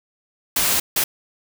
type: noise bursts at uneven times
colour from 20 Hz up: white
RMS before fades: -19 dBFS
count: 2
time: 0.56-0.8 / 0.96-1.04 s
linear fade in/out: 5 ms
effects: none